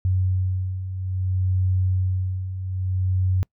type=beating tone pair; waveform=sine; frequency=92.5 / 93.1 Hz; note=F#2 / F#2; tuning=0 / +11 cents; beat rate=0.6 Hz; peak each=-27 / -21 dBFS; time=0.05-3.43 s; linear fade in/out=0 ms; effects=noise-tail reverb RT60 0.1 s tail -26 dB re dry